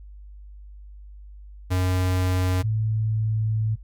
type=tone pair in turn; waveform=square / sine; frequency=91.9 / 109.41 Hz; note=F#2 / A2; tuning=-11 / -9 cents; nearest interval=minor third; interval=302 cents; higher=second; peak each=-21 dBFS; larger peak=neither; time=1.7-2.63 / 2.63-3.76 s; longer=second; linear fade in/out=20 ms; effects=noise-tail reverb RT60 0.1 s tail -21 dB re dry + added 50 Hz sine -40 dBFS peak until 3.83 s